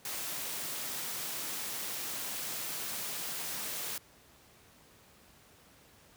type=high-pass noise; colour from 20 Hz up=white; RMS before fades=-38 dBFS; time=0.05-3.98 s; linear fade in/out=2 ms; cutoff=110 Hz; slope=96 dB/octave; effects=pink hiss -60 dBFS RMS until 6.16 s + high-pass 60 Hz 12 dB/octave